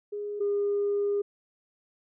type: tone pair in turn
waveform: sine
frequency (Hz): 412.8 / 406.4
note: G#4 / G#4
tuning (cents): -10 / -38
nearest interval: unison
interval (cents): 28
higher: first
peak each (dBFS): -31 / -23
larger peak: second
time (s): 0.12-0.4 / 0.4-1.22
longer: second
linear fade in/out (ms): 10
effects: tanh soft clip ceiling -20 dBFS